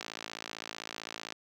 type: click train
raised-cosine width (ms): 0.2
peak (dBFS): -20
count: 74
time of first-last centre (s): 0.01-1.323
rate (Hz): 55.6
effects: high-pass 200 Hz 12 dB/octave + 10-bit